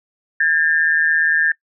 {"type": "tone pair together", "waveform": "sine", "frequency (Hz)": [1628, 1785.3], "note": ["G#6", "A6"], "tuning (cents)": [-35, 25], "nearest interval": "major second", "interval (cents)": 160, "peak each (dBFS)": -16, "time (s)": [0.4, 1.52], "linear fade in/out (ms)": 5, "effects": ["noise-tail reverb RT60 0.1 s tail -22 dB re dry"]}